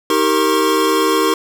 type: tone cluster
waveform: square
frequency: 316.3 / 389.4 / 461.9 / 1080 Hz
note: D#4 / G4 / A#4 / C#6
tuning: +29 / -12 / -16 / -45 cents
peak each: -19 dBFS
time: 0.1-1.34 s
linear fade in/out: 2 ms
effects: none